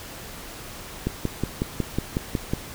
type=click train; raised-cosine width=3 ms; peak=-10 dBFS; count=9; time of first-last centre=1.07-2.535 s; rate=5.46 Hz; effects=pink hiss -39 dBFS RMS until 2.74 s